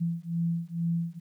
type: beating tone pair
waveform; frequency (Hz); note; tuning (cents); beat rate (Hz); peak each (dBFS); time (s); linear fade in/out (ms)
sine; 167.3 / 169.5; E3 / E3; +26 / +49; 2.2; -30; 0-1.2; 20
effects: 11-bit